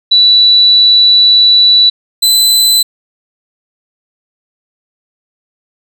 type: tone pair in turn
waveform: sine / sawtooth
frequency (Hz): 3951 / 4022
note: B7 / B7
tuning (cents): 0 / +31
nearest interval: unison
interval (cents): 31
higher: second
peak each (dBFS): -3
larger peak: neither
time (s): 0.11-1.9 / 2.22-2.83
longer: first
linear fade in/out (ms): 10
effects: none